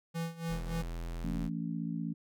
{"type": "tone with tremolo", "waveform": "square", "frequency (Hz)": 166, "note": "E3", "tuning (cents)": 12, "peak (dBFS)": -33, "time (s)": [0.14, 0.83], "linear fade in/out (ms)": 20, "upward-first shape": "sine", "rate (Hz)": 3.5, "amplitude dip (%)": 85}
{"type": "tone", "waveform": "square", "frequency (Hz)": 42.13, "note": "E1", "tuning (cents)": 38, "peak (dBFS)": -37, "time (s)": [0.48, 1.5], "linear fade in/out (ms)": 50}
{"type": "harmonic tone", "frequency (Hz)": 56, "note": "A1", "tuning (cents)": 31, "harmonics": [3, 4, 5], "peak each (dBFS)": [-36, -38, -40], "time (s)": [1.23, 2.14], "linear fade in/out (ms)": 20}
{"effects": []}